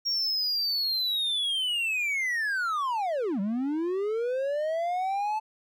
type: linear two-way sweep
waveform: triangle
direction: down then up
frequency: 5600 to 187.8 to 877 Hz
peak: -24 dBFS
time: 0.05-5.4 s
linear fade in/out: 20 ms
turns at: 3.4 s
effects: none